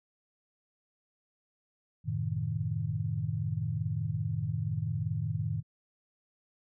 sine chord, F# diminished seventh, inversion none, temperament equal, 92.5 / 110 / 130.81 / 155.56 Hz, F#2 / A2 / C3 / Eb3, 0 / 0 / 0 / 0 cents, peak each -38 / -33 / -38 / -34 dBFS, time 2.04-5.63 s, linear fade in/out 50 ms, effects none

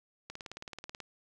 click train, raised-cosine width 0.2 ms, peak -25 dBFS, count 14, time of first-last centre 0.3-1.003 s, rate 18.5 Hz, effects none

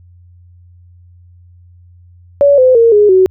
sine tone with pitch steps, 568 / 511.9 / 461.4 / 415.8 / 374.7 Hz, C#5 / C5 / A#4 / G#4 / F#4, +42 / -38 / -18 / +2 / +22 cents, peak -4 dBFS, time 2.41-3.26 s, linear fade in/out 0 ms, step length 170 ms, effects added 88 Hz sine -39 dBFS peak until 3.3 s

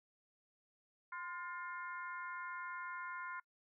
harmonic tone with a mistuned harmonic, 355.2 Hz, F4, 29 cents sharp, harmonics 3 / 4 / 5 / 6, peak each -46 / -46 / -53 / -53 dBFS, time 1.12-3.4 s, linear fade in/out 5 ms, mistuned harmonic 3, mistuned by -50 cents, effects noise-tail reverb RT60 0.1 s tail -25 dB re dry

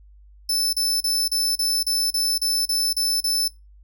sawtooth tone bursts, 5274 Hz, E8, in tune, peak -17 dBFS, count 11, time 0.49-3.48 s, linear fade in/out 5 ms, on 240 ms, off 35 ms, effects noise-tail reverb RT60 0.2 s tail -19 dB re dry + added 50 Hz sine -46 dBFS peak until 3.83 s

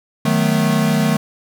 square chord, B dominant seventh, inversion first, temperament equal with one note detuned, 155.56 / 185 / 218.2 / 246.9 Hz, D#3 / F#3 / A3 / B3, 0 / 0 / -14 / 0 cents, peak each -19 / -22 / -18 / -24 dBFS, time 0.25-1.17 s, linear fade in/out 5 ms, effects none

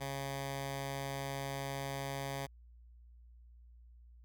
10% pulse tone with notch filter, 137.5 Hz, C#3, 14 cents flat, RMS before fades -40 dBFS, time 0-2.47 s, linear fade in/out 20 ms, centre 330 Hz, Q 1.3, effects added 59 Hz sine -55 dBFS peak until 4.24 s

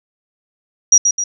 sine tone with echo, 5750 Hz, F8, 50 cents sharp, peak -4 dBFS, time 0.92-0.98 s, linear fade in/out 5 ms, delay 130 ms, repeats 2, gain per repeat -6 dB, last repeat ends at 1.24 s, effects none

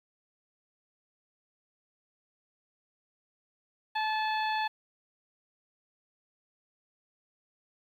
harmonic tone, 867 Hz, A5, 26 cents flat, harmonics 1 / 2 / 3 / 4 / 5, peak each -29 / -35 / -39 / -41 / -43 dBFS, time 3.95-4.68 s, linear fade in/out 10 ms, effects 10-bit

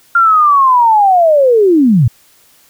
sine linear sweep, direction down, 1400 to 103.7 Hz, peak -5 dBFS, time 0.15-2.08 s, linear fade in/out 5 ms, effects white hiss -48 dBFS RMS until 2.69 s

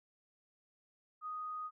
sine tone, 1244.5 Hz, D#6, in tune, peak -39 dBFS, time 1.21-1.71 s, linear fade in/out 50 ms, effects none

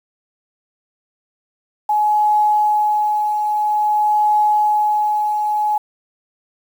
sine tone with tremolo, 844 Hz, G#5, 28 cents sharp, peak -11 dBFS, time 1.89-5.78 s, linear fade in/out 5 ms, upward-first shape triangle, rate 0.5 Hz, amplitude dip 45%, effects 7-bit

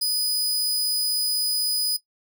sawtooth tone, 4978 Hz, D#8, in tune, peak -18 dBFS, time 0.01-1.97 s, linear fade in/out 10 ms, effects noise-tail reverb RT60 0.1 s tail -17 dB re dry

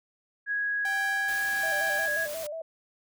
sine tone, 1659 Hz, G#6, 2 cents flat, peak -26 dBFS, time 0.46-2.28 s, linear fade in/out 50 ms
sawtooth tone with tremolo, 784 Hz, G5, in tune, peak -28 dBFS, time 0.85-2.06 s, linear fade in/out 2 ms, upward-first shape sine, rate 1.3 Hz, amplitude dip 45%
white noise, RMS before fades -40 dBFS, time 1.28-2.47 s, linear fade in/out 5 ms
sine tone with vibrato, 622.3 Hz, D#5, in tune, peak -33 dBFS, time 1.63-2.62 s, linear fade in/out 5 ms, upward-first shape square, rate 5.6 Hz, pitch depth 80 cents each way
effects none

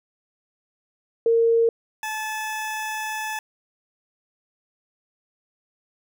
sine / 20% pulse tone pair in turn, 460.1 / 866.3 Hz, A#4 / A5, -23 / -27 cents, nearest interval major seventh, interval 1096 cents, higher second, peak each -15 / -22 dBFS, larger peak first, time 1.26-1.69 / 2.03-3.39 s, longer second, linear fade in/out 2 ms, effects none

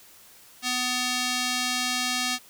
square tone with band-pass filter, 250 Hz, B3, 21 cents sharp, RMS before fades -27 dBFS, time 0.62-2.39 s, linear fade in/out 50 ms, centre 4700 Hz, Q 0.86, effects white hiss -52 dBFS RMS until 2.49 s

